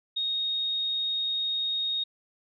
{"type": "tone", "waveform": "sine", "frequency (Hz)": 3729, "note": "A#7", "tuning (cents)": 0, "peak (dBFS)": -26, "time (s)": [0.16, 2.04], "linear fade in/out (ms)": 10, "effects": []}